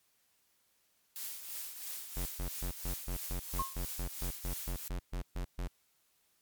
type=noise with tremolo; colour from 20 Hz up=blue; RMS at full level=-40 dBFS; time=1.16-4.88 s; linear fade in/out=0 ms; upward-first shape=triangle; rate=3 Hz; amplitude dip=60%
type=tone bursts; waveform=square; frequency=44.63 Hz; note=F1; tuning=38 cents sharp; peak=-35 dBFS; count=16; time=2.16-5.678 s; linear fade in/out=10 ms; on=98 ms; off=130 ms
type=tone with exponential decay; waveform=sine; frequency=1074 Hz; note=C6; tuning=45 cents sharp; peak=-28 dBFS; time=3.59-3.77 s; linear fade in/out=5 ms; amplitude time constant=39 ms
effects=white hiss -73 dBFS RMS until 6.41 s + MP3 96 kbps